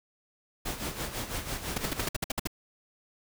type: noise with tremolo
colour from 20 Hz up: pink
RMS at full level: -33 dBFS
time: 0.65-2.09 s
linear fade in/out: 10 ms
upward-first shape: sine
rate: 6 Hz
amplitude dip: 65%
type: noise bursts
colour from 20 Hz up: pink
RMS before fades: -29 dBFS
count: 10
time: 1.76-2.473 s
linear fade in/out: 5 ms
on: 20 ms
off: 57 ms
effects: none